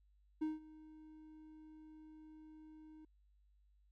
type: tone with ADSR envelope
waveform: triangle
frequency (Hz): 311.1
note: D#4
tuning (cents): 0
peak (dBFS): -32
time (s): 0.41-3.05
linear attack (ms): 13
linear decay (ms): 170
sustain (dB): -21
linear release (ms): 4
effects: added 50 Hz sine -68 dBFS peak until 3.91 s